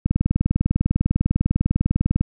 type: click train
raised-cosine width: 5 ms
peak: -6 dBFS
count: 44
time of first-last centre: 0.06-2.21 s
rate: 20 Hz
effects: none